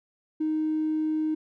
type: tone with tanh clipping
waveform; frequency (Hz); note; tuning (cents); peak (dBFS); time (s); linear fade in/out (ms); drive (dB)
triangle; 311.3; D#4; +1; -23; 0.4-1.35; 10; 1
effects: none